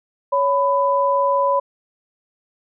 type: tone pair together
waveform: sine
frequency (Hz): 558.8 / 998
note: C#5 / B5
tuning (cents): +14 / +18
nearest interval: minor seventh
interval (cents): 1004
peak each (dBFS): -18 / -17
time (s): 0.32-1.6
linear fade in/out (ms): 10
effects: none